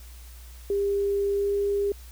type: tone with pitch glide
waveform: sine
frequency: 400.6 to 403.2 Hz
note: G4 to G4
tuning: +38 to +49 cents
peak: -22 dBFS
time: 0.7-1.92 s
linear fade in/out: 2 ms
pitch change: +11 cents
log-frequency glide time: 1.31-1.55 s
effects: added 60 Hz sine -42 dBFS peak until 2.11 s + white hiss -52 dBFS RMS until 2.11 s